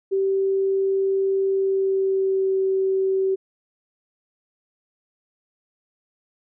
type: tone with pitch glide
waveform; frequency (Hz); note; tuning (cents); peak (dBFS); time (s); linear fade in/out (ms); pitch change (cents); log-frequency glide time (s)
sine; 387.7 to 383; G4 to G4; -19 to -40; -18; 0.11-3.36; 20; -21; 1.49-2.58
effects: none